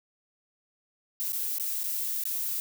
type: noise with dropouts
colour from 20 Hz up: violet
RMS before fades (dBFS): -31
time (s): 1.2-2.6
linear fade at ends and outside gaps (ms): 0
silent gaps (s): 1.322-1.331 / 1.584-1.598 / 1.833-1.839 / 2.238-2.254
effects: none